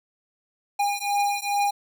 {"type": "beating tone pair", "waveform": "square", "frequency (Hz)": [811, 813.4], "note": ["G#5", "G#5"], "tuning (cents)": [-41, -36], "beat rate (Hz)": 2.4, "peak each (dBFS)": -26, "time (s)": [0.79, 1.71], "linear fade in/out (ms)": 10, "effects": []}